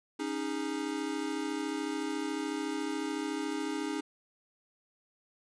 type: chord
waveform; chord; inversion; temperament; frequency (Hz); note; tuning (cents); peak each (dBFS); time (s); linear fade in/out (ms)
square; C# suspended second; none; equal with one note detuned; 277.2 / 311.1 / 409.8; C#4 / D#4 / G#4; 0 / 0 / -23; -38 / -36 / -40; 0.19-4.01; 10
effects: resampled to 22050 Hz